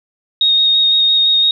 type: tone with vibrato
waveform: sine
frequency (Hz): 3729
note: A#7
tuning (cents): 0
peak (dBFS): -9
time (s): 0.41-1.51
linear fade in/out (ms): 2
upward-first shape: square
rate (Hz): 5.9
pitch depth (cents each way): 10
effects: none